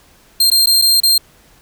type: tone with dropouts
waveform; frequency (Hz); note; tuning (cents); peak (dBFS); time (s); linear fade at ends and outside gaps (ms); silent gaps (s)
sawtooth; 4186; C8; 0; -6; 0.4-1.18; 5; 0.502-0.515 / 0.66-0.67 / 0.816-0.821 / 1.003-1.033
effects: pink hiss -49 dBFS RMS until 1.61 s